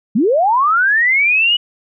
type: linear sweep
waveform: sine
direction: up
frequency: 183.3 to 2960 Hz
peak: -10 dBFS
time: 0.15-1.57 s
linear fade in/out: 10 ms
effects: none